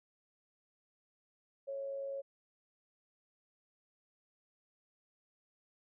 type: tone with amplitude modulation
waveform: sine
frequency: 550 Hz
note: C#5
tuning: 14 cents flat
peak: -36 dBFS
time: 1.67-2.22 s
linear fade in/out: 20 ms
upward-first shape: sine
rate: 109 Hz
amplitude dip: 35%
effects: none